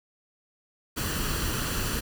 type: noise with comb filter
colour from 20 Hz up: pink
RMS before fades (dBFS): -29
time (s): 0.96-2.01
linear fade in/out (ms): 20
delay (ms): 0.68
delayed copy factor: +0.55
effects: none